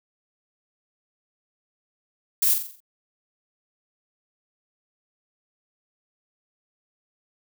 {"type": "noise with echo", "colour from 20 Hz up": "violet", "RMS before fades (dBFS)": -20, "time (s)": [2.42, 2.54], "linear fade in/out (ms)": 5, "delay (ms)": 44, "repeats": 6, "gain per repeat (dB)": -6, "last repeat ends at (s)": 2.804, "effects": []}